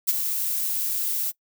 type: noise with ADSR envelope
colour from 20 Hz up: violet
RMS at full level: -18 dBFS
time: 0.07-1.32 s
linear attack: 21 ms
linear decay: 25 ms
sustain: -8 dB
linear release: 29 ms
effects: noise-tail reverb RT60 0.1 s tail -22 dB re dry